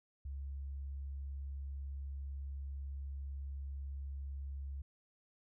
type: tone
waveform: sine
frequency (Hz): 69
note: C#2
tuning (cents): -7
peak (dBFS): -40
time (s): 0.25-4.82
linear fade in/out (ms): 5
effects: none